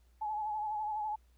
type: tone with vibrato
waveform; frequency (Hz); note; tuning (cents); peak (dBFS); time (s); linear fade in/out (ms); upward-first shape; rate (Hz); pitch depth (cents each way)
sine; 851; G#5; +42; -33; 0.21-1.16; 10; triangle; 12; 54
effects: added 60 Hz sine -62 dBFS peak until 1.37 s + pink hiss -75 dBFS RMS until 1.37 s